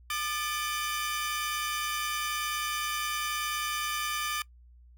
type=tone cluster; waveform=sawtooth; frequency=1208 / 1747 / 2317 / 3025 Hz; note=D6 / A6 / D7 / F#7; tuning=+48 / -13 / -24 / +38 cents; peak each=-29 / -34 / -36 / -34 dBFS; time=0.1-4.42 s; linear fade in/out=2 ms; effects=noise-tail reverb RT60 0.1 s tail -21 dB re dry + added 60 Hz sine -52 dBFS peak until 4.97 s